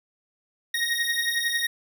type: beating tone pair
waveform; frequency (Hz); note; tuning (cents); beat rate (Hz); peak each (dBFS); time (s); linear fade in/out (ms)
25% pulse; 1864.7 / 1875.7; A#6 / A#6; 0 / +10; 11; -23; 0.74-1.67; 5
effects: none